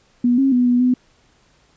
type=tone with pitch steps; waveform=sine; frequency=243.3 / 270.5 / 246.9 / 244.6 / 250.8 Hz; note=B3 / C#4 / B3 / B3 / B3; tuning=-26 / -42 / 0 / -16 / +27 cents; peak=-12 dBFS; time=0.24-0.94 s; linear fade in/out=5 ms; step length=140 ms; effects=pink hiss -57 dBFS RMS until 1.76 s + resampled to 16000 Hz